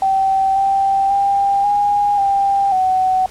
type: tone with pitch steps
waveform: sine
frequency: 773 / 783 / 796 / 818 / 793 / 750 Hz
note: G5 / G5 / G5 / G#5 / G5 / F#5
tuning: -24 / -2 / +26 / -26 / +20 / +23 cents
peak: -12 dBFS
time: 0.02-3.26 s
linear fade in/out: 2 ms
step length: 540 ms
effects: pink hiss -40 dBFS RMS until 3.3 s + low-pass 10000 Hz 12 dB/octave